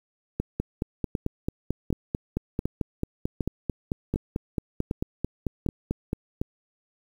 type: two click trains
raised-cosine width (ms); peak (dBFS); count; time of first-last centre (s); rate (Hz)
3; -13 / -13; 26 / 9; 0.6-6.131 / 0.4-6.415; 4.52 / 1.33
effects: 8-bit